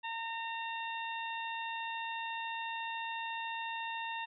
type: harmonic tone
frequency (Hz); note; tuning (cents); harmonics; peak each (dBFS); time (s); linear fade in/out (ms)
914; A#5; -34; 1 / 2 / 3 / 4; -39 / -43 / -43 / -47; 0.03-4.26; 20
effects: none